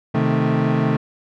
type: chord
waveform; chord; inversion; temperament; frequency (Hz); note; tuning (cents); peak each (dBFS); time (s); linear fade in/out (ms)
30% pulse; A diminished; first; equal; 130.81 / 155.56 / 220; C3 / Eb3 / A3; 0 / 0 / 0; -18; 0.14-0.97; 10
effects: low-pass 2000 Hz 12 dB/octave